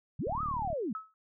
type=linear two-way sweep; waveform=sine; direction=up then down; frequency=89.7 to 1301 to 183.8 Hz; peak=-31 dBFS; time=0.19-0.93 s; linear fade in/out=5 ms; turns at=0.42 s
type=click train; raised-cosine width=5 ms; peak=-29 dBFS; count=18; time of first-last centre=0.27-0.729 s; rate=37 Hz
type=tone with exponential decay; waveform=sine; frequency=1293 Hz; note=E6; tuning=34 cents flat; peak=-32 dBFS; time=0.95-1.14 s; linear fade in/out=1 ms; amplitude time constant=40 ms
effects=none